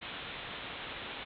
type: low-pass noise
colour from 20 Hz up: white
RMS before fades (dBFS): -43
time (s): 0.01-1.25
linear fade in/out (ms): 20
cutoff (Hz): 3800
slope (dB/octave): 96
effects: none